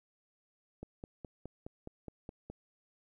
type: click train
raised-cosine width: 2 ms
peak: -30 dBFS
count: 9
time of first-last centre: 0.83-2.5 s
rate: 4.79 Hz
effects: 12-bit